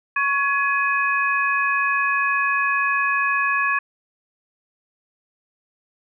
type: tone cluster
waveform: sine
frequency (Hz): 1110 / 1688 / 2513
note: C#6 / G#6 / D#7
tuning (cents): +2 / +28 / +17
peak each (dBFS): -22 / -21 / -24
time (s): 0.16-3.79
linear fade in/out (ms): 5
effects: none